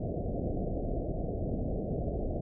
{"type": "low-pass noise", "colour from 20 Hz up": "pink", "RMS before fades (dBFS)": -33, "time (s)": [0, 2.41], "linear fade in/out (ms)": 10, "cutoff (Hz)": 710, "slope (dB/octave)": 96, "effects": []}